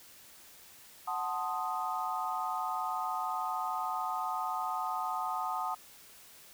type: chord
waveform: sine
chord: F# diminished seventh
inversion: none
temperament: equal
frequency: 740 / 880 / 1046.5 / 1244.5 Hz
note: F#5 / A5 / C6 / Eb6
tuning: 0 / 0 / 0 / 0 cents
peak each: -37 / -37 / -40 / -36 dBFS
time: 1.07-5.75 s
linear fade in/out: 10 ms
effects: white hiss -55 dBFS RMS until 6.53 s